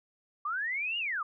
sine linear two-way sweep, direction up then down, 1135 to 2895 to 1135 Hz, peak -30 dBFS, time 0.45-1.23 s, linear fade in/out 5 ms, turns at 0.98 s, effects none

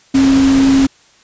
sine tone in noise, 270 Hz, C#4, 45 cents flat, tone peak -7 dBFS, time 0.14-0.87 s, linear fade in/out 10 ms, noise pink, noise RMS -21 dBFS, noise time 0.14-0.87 s, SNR +11 dB, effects white hiss -49 dBFS RMS until 1.23 s + resampled to 16000 Hz

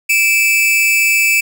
45% pulse tone pair together, 2339 / 2616 Hz, D7 / E7, -8 / -14 cents, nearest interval major second, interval 194 cents, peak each -13 dBFS, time 0.09-1.41 s, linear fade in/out 10 ms, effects none

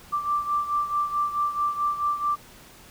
sine beating tone pair, 1174.7 / 1179.3 Hz, D6 / D6, 0 / +7 cents, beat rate 4.6 Hz, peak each -24 / -29 dBFS, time 0.12-2.36 s, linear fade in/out 20 ms, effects pink hiss -49 dBFS RMS until 2.9 s

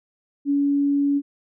sine tone, 283.3 Hz, C#4, 38 cents sharp, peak -17 dBFS, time 0.45-1.22 s, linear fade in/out 50 ms, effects none

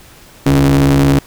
40% pulse ring-modulated tone, 68.1 Hz, C#2, 30 cents flat, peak -4 dBFS, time 0.46-1.19 s, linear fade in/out 5 ms, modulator 210 Hz, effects pink hiss -41 dBFS RMS until 1.26 s

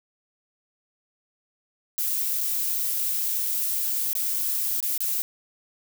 violet noise with dropouts, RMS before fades -26 dBFS, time 1.98-5.22 s, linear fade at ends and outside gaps 0 ms, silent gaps 2.407-2.411 / 4.131-4.152 / 4.804-4.827 / 4.978-5.005 s, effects none

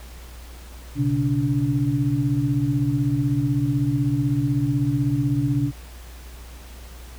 sine tone cluster, 124 / 140 / 288.7 Hz, B2 / C#3 / D4, +7 / +18 / -30 cents, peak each -23 dBFS, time 0.95-5.72 s, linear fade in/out 50 ms, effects added 60 Hz sine -38 dBFS peak until 7.18 s + pink hiss -46 dBFS RMS until 7.18 s

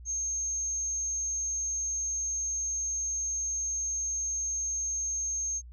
sine tone, 6410 Hz, G8, 38 cents sharp, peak -29 dBFS, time 0.05-5.62 s, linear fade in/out 50 ms, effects added 60 Hz sine -44 dBFS peak until 5.72 s

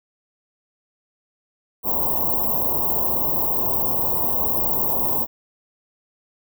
white band-stop noise, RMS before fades -21 dBFS, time 1.83-5.27 s, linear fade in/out 50 ms, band 1100 to 14000 Hz, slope 96 dB/octave, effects none

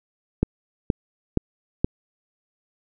click train, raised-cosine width 3 ms, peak -5 dBFS, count 4, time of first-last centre 0.43-1.845 s, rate 2.12 Hz, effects none

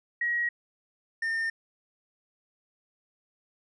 sine / triangle tone pair in turn, 1901 / 1814.1 Hz, A#6 / A#6, +33 / -48 cents, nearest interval minor second, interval 81 cents, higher first, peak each -25 dBFS, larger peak neither, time 0.21-0.49 / 1.22-1.5 s, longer neither, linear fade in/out 5 ms, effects resampled to 24000 Hz

